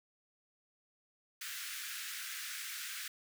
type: high-pass noise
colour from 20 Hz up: pink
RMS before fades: -43 dBFS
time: 1.41-3.08 s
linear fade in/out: 5 ms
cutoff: 1400 Hz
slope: 48 dB/octave
effects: none